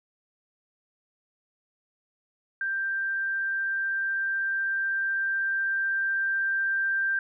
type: tone with level ramp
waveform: sine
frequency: 1577 Hz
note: G6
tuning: 10 cents sharp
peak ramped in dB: -26 to -23 dBFS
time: 2.61-7.19 s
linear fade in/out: 2 ms
effects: none